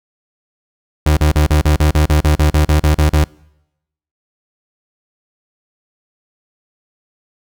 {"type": "tone bursts", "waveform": "35% pulse", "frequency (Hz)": 75.9, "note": "D#2", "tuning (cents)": -42, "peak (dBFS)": -7, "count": 15, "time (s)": [1.06, 3.242], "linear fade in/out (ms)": 5, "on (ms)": 110, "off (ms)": 38, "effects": ["noise-tail reverb RT60 0.9 s tail -26 dB re dry"]}